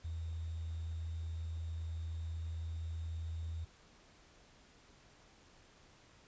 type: tone with sample-and-hold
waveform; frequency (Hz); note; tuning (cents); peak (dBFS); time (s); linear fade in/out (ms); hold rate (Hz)
sine; 81.9; E2; -11; -38; 0.04-3.65; 10; 3675
effects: pink hiss -63 dBFS RMS until 6.27 s + resampled to 16000 Hz